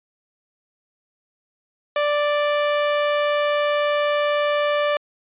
sawtooth tone, 587.3 Hz, D5, in tune, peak -14 dBFS, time 1.96-4.97 s, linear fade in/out 2 ms, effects resampled to 8000 Hz

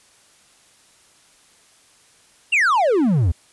triangle exponential sweep, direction down, 2880 to 73.42 Hz, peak -12 dBFS, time 2.52-3.32 s, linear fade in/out 10 ms, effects white hiss -54 dBFS RMS until 3.52 s + resampled to 24000 Hz

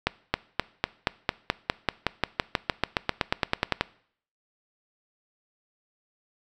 accelerating click train, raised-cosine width 0.3 ms, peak -5 dBFS, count 24, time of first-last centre 0.07-3.81 s, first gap 270 ms, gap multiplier 0.95, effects noise-tail reverb RT60 0.6 s tail -21 dB re dry

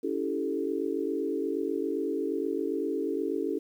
sine chord, A dominant seventh, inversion first, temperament equal with one note detuned, 282.8 / 329.6 / 392 / 440 Hz, C#4 / E4 / G4 / A4, +35 / 0 / 0 / 0 cents, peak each -33 dBFS, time 0.03-3.59 s, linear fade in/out 10 ms, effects 10-bit

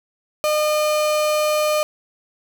35% pulse tone, 607 Hz, D#5, 43 cents flat, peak -15 dBFS, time 0.44-1.83 s, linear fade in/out 0 ms, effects none

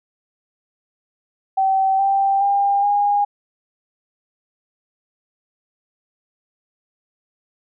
sine tone with pitch steps, 770 / 785.3 / 800.8 / 816.7 Hz, G5 / G5 / G5 / G#5, -31 / +3 / +37 / -29 cents, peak -14 dBFS, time 1.57-3.25 s, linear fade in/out 10 ms, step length 420 ms, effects none

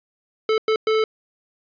square tone bursts at uneven times, 437.4 Hz, A4, 10 cents flat, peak -17 dBFS, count 3, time 0.49-0.58 / 0.68-0.76 / 0.87-1.04 s, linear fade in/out 2 ms, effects resampled to 11025 Hz + 9-bit

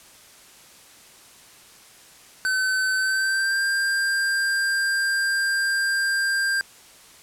square tone with pitch glide, 1526 to 1590.8 Hz, G6 to G6, -47 to +25 cents, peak -21 dBFS, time 2.45-6.61 s, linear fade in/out 0 ms, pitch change +72 cents, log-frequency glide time 2.96-3.64 s, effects white hiss -49 dBFS RMS until 7.22 s + low-pass 11000 Hz 12 dB/octave

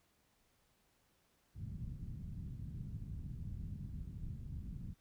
white low-pass noise, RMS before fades -45 dBFS, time 1.54-4.95 s, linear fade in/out 50 ms, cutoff 160 Hz, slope 24 dB/octave, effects pink hiss -75 dBFS RMS until 5 s

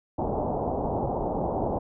white low-pass noise, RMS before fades -28 dBFS, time 0.18-1.79 s, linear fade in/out 10 ms, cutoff 870 Hz, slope 48 dB/octave, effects none

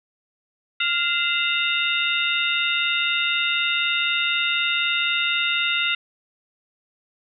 sine tone cluster, 1400 / 2065 / 2706 / 2850 / 3665 Hz, F6 / C7 / E7 / F7 / A#7, +4 / -23 / +45 / +34 / -30 cents, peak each -26 dBFS, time 0.8-5.95 s, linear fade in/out 5 ms, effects none

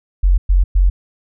sine tone bursts, 45.49 Hz, F#1, 29 cents flat, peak -8 dBFS, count 3, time 0.23-0.9 s, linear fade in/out 10 ms, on 150 ms, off 110 ms, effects none

